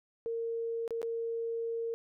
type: tone with dropouts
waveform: sine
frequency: 460 Hz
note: A#4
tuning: 23 cents flat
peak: -32 dBFS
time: 0.26-1.94 s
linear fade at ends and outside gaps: 0 ms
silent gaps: 0.878-0.907 / 1.017-1.029 s
effects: none